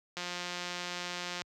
click train, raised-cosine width 0.2 ms, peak -20 dBFS, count 222, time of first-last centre 0.17-1.419 s, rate 177 Hz, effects high-pass 60 Hz 12 dB/octave

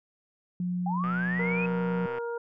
sine tone, 178.9 Hz, F3, 42 cents sharp, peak -27 dBFS, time 0.6-2.06 s, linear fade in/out 2 ms
sine linear sweep, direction up, 764 to 2567 Hz, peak -30 dBFS, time 0.86-1.66 s, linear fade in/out 5 ms
click train, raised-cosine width 0.5 ms, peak -25 dBFS, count 144, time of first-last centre 1.04-2.184 s, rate 125 Hz
harmonic tone, 470 Hz, A#4, 14 cents sharp, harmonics 1 / 2 / 3, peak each -31 / -39 / -41 dBFS, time 1.39-2.38 s, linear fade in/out 5 ms
effects none

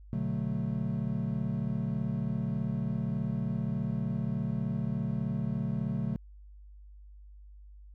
triangle chord, B minor seventh, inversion none, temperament equal, 123.47 / 146.83 / 185 / 220 Hz, B2 / D3 / F#3 / A3, 0 / 0 / 0 / 0 cents, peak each -33 dBFS, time 0.13-6.16 s, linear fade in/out 0 ms, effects added 50 Hz sine -48 dBFS peak until 7.94 s

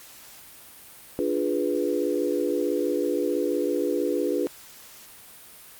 sine chord, D diminished seventh, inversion none, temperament equal, 293.7 / 349.2 / 415.3 / 493.9 Hz, D4 / F4 / Ab4 / Cb5, 0 / 0 / 0 / 0 cents, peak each -28 dBFS, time 1.19-4.47 s, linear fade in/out 0 ms, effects white hiss -47 dBFS RMS until 5.79 s + Opus 48 kbps

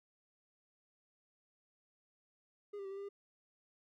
triangle tone with pitch steps, 410.2 / 395.7 / 386.5 / 392.8 / 398.3 / 401.7 Hz, G#4 / G4 / G4 / G4 / G4 / G4, -21 / +16 / -24 / +4 / +28 / +42 cents, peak -40 dBFS, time 2.73-3.09 s, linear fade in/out 10 ms, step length 60 ms, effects none

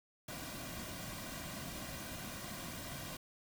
pink noise with comb filter, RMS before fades -45 dBFS, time 0.28-3.17 s, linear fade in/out 5 ms, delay 2.3 ms, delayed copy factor -0.65, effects none

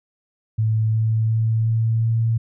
sine tone with pitch steps, 110 / 110.96 / 111.92 / 112.9 / 113.88 Hz, A2 / A2 / A2 / A2 / A#2, 0 / +15 / +30 / +45 / -40 cents, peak -16 dBFS, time 0.58-2.38 s, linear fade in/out 10 ms, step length 360 ms, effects none

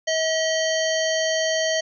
harmonic tone with a mistuned harmonic, 640 Hz, D#5, 49 cents sharp, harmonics 1 / 3 / 5 / 7 / 9 / 10, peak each -22 / -27 / -29 / -30 / -32 / -32 dBFS, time 0.07-1.81 s, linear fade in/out 10 ms, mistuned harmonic 5, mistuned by -47 cents, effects none

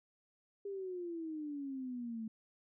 sine exponential sweep, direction down, 404.8 to 218.3 Hz, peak -39 dBFS, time 0.65-2.28 s, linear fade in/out 5 ms, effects none

